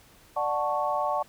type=chord; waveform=sine; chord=D major seventh; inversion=none; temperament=equal with one note detuned; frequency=591.8 / 740 / 880 / 1108.7 Hz; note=D5 / F#5 / A5 / C#6; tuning=+13 / 0 / 0 / 0 cents; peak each=-30 dBFS; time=0.36-1.23 s; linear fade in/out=10 ms; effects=pink hiss -56 dBFS RMS until 1.28 s